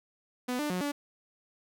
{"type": "tone with pitch steps", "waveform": "sawtooth", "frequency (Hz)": [249.2, 297.1, 181.7, 288.2], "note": ["B3", "D4", "F#3", "D4"], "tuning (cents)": [16, 20, -31, -33], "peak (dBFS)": -26, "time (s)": [0.48, 0.92], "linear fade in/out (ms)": 10, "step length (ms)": 110, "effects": []}